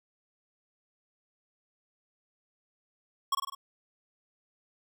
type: tone with echo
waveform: square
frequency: 1098 Hz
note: C#6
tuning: 17 cents flat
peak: -25 dBFS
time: 3.32-3.35 s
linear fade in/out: 5 ms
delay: 50 ms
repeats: 4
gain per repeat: -4 dB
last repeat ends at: 3.55 s
effects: none